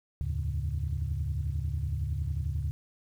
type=tone cluster; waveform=sine; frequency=74 / 85 / 105.9 / 139.2 Hz; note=D2 / F2 / G#2 / C#3; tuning=+14 / -46 / +34 / +8 cents; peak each=-31 / -35 / -35 / -35 dBFS; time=0.21-2.71 s; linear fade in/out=0 ms; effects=tanh soft clip ceiling -21 dBFS + 10-bit